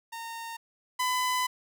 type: tone pair in turn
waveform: sawtooth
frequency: 918 / 1005.3 Hz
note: A#5 / B5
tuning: -27 / +30 cents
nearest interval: major second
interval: 157 cents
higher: second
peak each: -33 / -22 dBFS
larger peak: second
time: 0.12-0.57 / 0.99-1.47 s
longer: second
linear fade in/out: 10 ms
effects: none